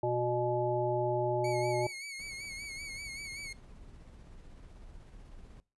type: harmonic tone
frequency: 121.8 Hz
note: B2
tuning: 24 cents flat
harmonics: 1 / 3 / 5 / 7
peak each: -36 / -32 / -33 / -35 dBFS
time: 0.03-1.87 s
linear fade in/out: 5 ms
type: tone with vibrato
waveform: sawtooth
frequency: 2217 Hz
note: C#7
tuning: in tune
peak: -37 dBFS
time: 1.44-3.53 s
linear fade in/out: 5 ms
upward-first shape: sine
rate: 5.2 Hz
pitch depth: 64 cents each way
type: noise with tremolo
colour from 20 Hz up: brown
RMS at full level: -50 dBFS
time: 2.19-5.6 s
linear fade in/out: 0 ms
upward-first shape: sine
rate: 16 Hz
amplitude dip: 30%
effects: noise-tail reverb RT60 0.3 s tail -21 dB re dry + resampled to 24000 Hz